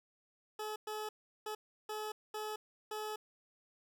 20% pulse tone bursts at uneven times, 427.7 Hz, A4, 49 cents flat, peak -34 dBFS, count 6, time 0.59-0.76 / 0.87-1.09 / 1.46-1.55 / 1.89-2.12 / 2.34-2.56 / 2.91-3.16 s, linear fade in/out 5 ms, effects none

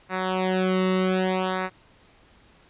sawtooth tone with flanger, 186.3 Hz, F#3, 12 cents sharp, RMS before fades -24 dBFS, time 0.09-1.7 s, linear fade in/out 50 ms, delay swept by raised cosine 0.31 to 1.25 ms, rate 0.63 Hz, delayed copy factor -0.9, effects pink hiss -56 dBFS RMS until 2.69 s + resampled to 8000 Hz

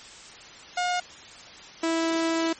sawtooth tone pair in turn, 717 / 328.2 Hz, F5 / E4, +45 / -8 cents, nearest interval octave + major second, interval 1353 cents, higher first, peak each -20 / -19 dBFS, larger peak second, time 0.77-1 / 1.83-2.53 s, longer second, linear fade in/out 5 ms, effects white hiss -45 dBFS RMS until 2.59 s + MP3 32 kbps

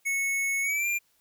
square tone with pitch glide, 2203 to 2389 Hz, C#7 to D7, -11 to +29 cents, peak -26 dBFS, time 0.05-0.99 s, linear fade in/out 20 ms, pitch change +140 cents, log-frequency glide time 0.62-0.87 s, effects white hiss -68 dBFS RMS until 1.2 s

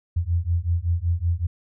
sine beating tone pair, 83.2 / 88.5 Hz, E2 / F2, +17 / +23 cents, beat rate 5.3 Hz, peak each -23 dBFS, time 0.16-1.47 s, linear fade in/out 10 ms, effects none

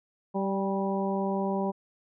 harmonic tone with a mistuned harmonic, 194.6 Hz, G3, 12 cents flat, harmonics 1 / 2 / 3 / 4 / 5, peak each -29 / -32 / -34 / -35 / -36 dBFS, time 0.34-1.72 s, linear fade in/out 20 ms, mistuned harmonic 4, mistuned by +24 cents, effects none

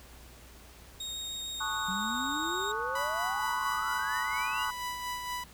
30% pulse tone with vibrato, 3729 Hz, A#7, in tune, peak -33 dBFS, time 1-2.72 s, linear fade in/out 5 ms, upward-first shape triangle, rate 6.6 Hz, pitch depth 12 cents each way
sine chord, D# half-diminished seventh, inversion second, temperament equal, 880 / 1108.7 / 1244.5 / 1480 Hz, A5 / C#6 / D#6 / F#6, 0 / 0 / 0 / 0 cents, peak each -38 / -36 / -39 / -36 dBFS, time 1.6-4.71 s, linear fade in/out 10 ms
sine exponential sweep, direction up, 183.7 to 2942 Hz, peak -36 dBFS, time 1.88-4.65 s, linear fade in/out 5 ms
sawtooth tone with tremolo, 989 Hz, B5, 2 cents sharp, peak -29 dBFS, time 2.95-5.44 s, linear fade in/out 5 ms, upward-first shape sine, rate 4.3 Hz, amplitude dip 40%
effects added 60 Hz sine -54 dBFS peak until 5.53 s + pink hiss -54 dBFS RMS until 5.53 s

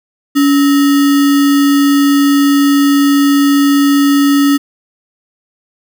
sine tone with sample-and-hold, 282.6 Hz, C#4, 34 cents sharp, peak -6 dBFS, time 0.35-4.58 s, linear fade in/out 20 ms, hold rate 1575 Hz, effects none

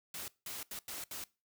white noise bursts at uneven times, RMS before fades -43 dBFS, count 5, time 0.14-0.28 / 0.46-0.63 / 0.71-0.79 / 0.88-1.04 / 1.11-1.24 s, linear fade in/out 2 ms, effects noise-tail reverb RT60 0.3 s tail -22 dB re dry

